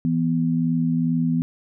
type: tone pair together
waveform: sine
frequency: 165.1 / 247.5 Hz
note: E3 / B3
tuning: +3 / +4 cents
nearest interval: perfect fifth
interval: 701 cents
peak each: -21 dBFS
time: 0.05-1.42 s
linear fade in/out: 0 ms
effects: none